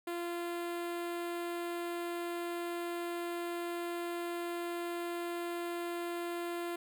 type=tone with notch filter; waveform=sawtooth; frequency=345.1 Hz; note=F4; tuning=21 cents flat; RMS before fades=-38 dBFS; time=0.07-6.76 s; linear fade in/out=5 ms; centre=5700 Hz; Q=1.2; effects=none